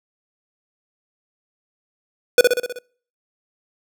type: tone with echo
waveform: square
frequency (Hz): 492.1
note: B4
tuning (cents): -6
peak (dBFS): -7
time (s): 2.38-2.41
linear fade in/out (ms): 2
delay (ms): 63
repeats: 6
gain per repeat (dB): -4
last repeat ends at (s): 2.788
effects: noise-tail reverb RT60 0.5 s tail -26 dB re dry